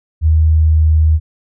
sine tone with pitch glide, 78.9 to 78.45 Hz, D#2 to D#2, +25 to +15 cents, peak -7 dBFS, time 0.21-1.2 s, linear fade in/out 50 ms, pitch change -10 cents, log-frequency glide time 0.51-0.82 s, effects none

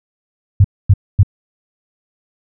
sine tone bursts, 98.1 Hz, G2, 2 cents sharp, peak -4 dBFS, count 3, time 0.6-1.232 s, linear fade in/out 5 ms, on 44 ms, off 250 ms, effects none

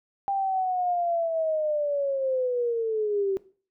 sine linear sweep, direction down, 795 to 381 Hz, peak -23 dBFS, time 0.28-3.37 s, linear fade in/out 0 ms, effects noise-tail reverb RT60 0.4 s tail -18 dB re dry

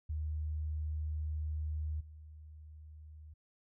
sine tone with level steps, 76.8 Hz, D#2, 22 cents flat, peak -34 / -49 dBFS, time 0.09-3.34 s, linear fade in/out 10 ms, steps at 2 s, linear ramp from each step 10 ms, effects none

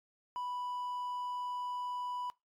triangle tone, 987.8 Hz, B5, in tune, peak -34 dBFS, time 0.36-2.3 s, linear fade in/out 0 ms, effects noise-tail reverb RT60 0.2 s tail -21 dB re dry + MP3 96 kbps

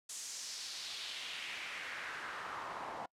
pink noise with band-pass filter sweep, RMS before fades -44 dBFS, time 0.09-3.06 s, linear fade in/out 5 ms, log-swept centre 7500 to 800 Hz, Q 2.1, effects noise-tail reverb RT60 0.1 s tail -26 dB re dry + low-pass 12000 Hz 12 dB/octave

